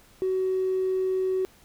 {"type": "tone with tanh clipping", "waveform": "triangle", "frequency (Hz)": 375.4, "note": "F#4", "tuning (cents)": 25, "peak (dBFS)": -22, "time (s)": [0.22, 1.45], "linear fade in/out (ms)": 0, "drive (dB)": 1, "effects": ["pink hiss -56 dBFS RMS until 1.64 s"]}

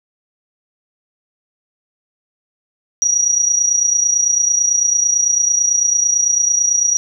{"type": "tone with amplitude modulation", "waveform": "sine", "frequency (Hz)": 5770, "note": "F#8", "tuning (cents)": -44, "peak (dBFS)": -9, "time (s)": [3.02, 6.97], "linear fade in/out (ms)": 0, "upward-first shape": "sine", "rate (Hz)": 29, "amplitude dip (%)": 65, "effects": []}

